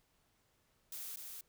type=noise with echo; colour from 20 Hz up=blue; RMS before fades=-45 dBFS; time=0.92-1.16 s; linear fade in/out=2 ms; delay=250 ms; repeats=1; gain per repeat=-3 dB; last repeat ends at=1.41 s; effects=pink hiss -75 dBFS RMS until 1.48 s